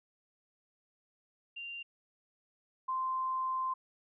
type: tone pair in turn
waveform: sine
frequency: 2780 / 1041.3 Hz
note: F7 / C6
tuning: -9 / -9 cents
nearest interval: octave + perfect fourth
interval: 1700 cents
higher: first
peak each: -40 / -31 dBFS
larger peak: second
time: 1.56-1.83 / 2.88-3.74 s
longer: second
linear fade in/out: 10 ms
effects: none